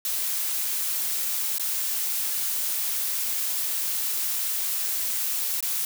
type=noise with dropouts; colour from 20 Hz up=blue; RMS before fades=-27 dBFS; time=0.05-5.85 s; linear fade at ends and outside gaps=1 ms; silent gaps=1.583-1.596 / 5.606-5.626 s; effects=none